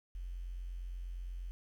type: tone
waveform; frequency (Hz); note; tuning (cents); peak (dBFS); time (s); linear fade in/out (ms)
sine; 44.27; F1; +24; -39; 0.15-1.51; 0
effects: 11-bit